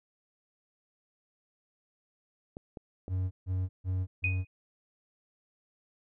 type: clicks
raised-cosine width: 2 ms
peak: -28 dBFS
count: 3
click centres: 2.569 / 2.772 / 3.081 s
type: tone bursts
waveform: triangle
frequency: 92.7 Hz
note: F#2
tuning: 4 cents sharp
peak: -26 dBFS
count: 4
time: 3.08-4.45 s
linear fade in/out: 50 ms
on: 230 ms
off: 150 ms
type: tone with exponential decay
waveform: sine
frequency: 2489 Hz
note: D#7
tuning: in tune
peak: -24 dBFS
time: 4.24-4.47 s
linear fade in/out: 2 ms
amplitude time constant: 49 ms
effects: none